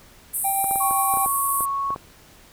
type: band-pass noise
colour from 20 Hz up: pink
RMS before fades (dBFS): -26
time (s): 0.33-1.66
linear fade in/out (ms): 20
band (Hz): 8400 to 14000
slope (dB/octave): 96
type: tone with tremolo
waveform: triangle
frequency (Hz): 784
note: G5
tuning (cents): 0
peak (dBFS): -19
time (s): 0.44-1.26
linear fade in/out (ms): 10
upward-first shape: sine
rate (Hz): 7.7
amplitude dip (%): 30
type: clicks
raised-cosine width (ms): 1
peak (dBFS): -19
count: 10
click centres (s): 0.643 / 0.711 / 0.758 / 0.91 / 1.139 / 1.172 / 1.261 / 1.607 / 1.905 / 1.961
type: tone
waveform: sine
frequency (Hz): 1106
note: C#6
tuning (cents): -4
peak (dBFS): -22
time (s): 0.8-1.95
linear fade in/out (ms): 10
effects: pink hiss -50 dBFS RMS until 2.52 s